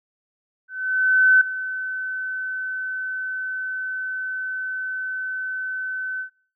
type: tone with ADSR envelope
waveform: sine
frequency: 1520 Hz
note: F#6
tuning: 46 cents sharp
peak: -10 dBFS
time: 0.68-6.3 s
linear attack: 730 ms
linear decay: 5 ms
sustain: -15 dB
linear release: 99 ms
effects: noise-tail reverb RT60 0.4 s tail -19 dB re dry